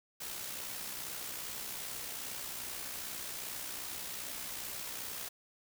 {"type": "noise with amplitude modulation", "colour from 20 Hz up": "white", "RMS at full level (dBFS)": -40, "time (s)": [0.2, 5.29], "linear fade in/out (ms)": 10, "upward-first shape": "sine", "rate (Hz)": 62.5, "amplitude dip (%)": 40, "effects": []}